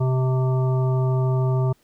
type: harmonic tone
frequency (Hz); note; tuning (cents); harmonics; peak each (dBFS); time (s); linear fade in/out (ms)
129.5; C3; -17; 1 / 3 / 5 / 7 / 9; -18 / -28 / -32 / -35 / -37; 0-1.73; 10
effects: pink hiss -62 dBFS RMS until 1.83 s

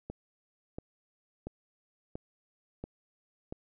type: click train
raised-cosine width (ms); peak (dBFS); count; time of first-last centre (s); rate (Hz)
2; -25; 6; 0.1-3.525; 1.46
effects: none

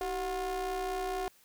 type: ring-modulated tone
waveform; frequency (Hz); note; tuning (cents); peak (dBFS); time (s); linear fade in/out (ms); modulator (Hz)
square; 174.61; F3; 0; -30; 0.01-1.28; 0; 556
effects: white hiss -63 dBFS RMS until 1.44 s

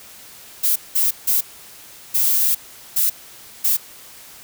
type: noise bursts at uneven times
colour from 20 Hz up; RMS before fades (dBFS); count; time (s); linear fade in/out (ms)
violet; -17; 6; 0.63-0.76 / 0.95-1.11 / 1.27-1.41 / 2.14-2.55 / 2.96-3.1 / 3.64-3.77; 10
effects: white hiss -42 dBFS RMS until 4.43 s

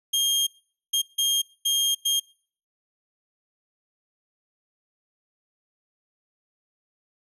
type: tone bursts at uneven times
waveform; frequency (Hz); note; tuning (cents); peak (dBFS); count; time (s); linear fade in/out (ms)
sawtooth; 3219; G7; +45; -17; 5; 0.13-0.47 / 0.93-1.02 / 1.18-1.42 / 1.65-1.95 / 2.05-2.2; 10
effects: noise-tail reverb RT60 0.5 s tail -25 dB re dry + resampled to 32000 Hz

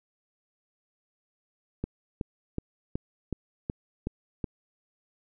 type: click train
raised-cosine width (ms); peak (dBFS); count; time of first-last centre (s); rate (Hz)
3; -17; 8; 1.84-4.442; 2.69
effects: none

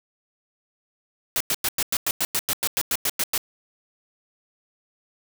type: noise bursts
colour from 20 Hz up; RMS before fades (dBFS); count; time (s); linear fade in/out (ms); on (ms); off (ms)
white; -23; 15; 1.36-3.378; 0; 44; 97
effects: none

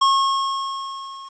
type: tone with level ramp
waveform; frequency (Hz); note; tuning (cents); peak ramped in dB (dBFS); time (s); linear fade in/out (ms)
square; 1087; C#6; -34; -13 to -36; 0.01-1.29; 10
effects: resampled to 16000 Hz + 9-bit

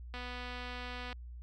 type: click train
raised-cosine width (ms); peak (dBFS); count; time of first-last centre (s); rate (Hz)
0.3; -28; 245; 0.14-1.128; 247
effects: added 60 Hz sine -44 dBFS peak until 1.42 s

